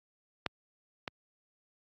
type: clicks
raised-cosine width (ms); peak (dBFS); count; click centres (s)
0.3; -14 / -19; 2; 0.463 / 1.078
effects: high-pass 80 Hz 12 dB/octave + AAC 64 kbps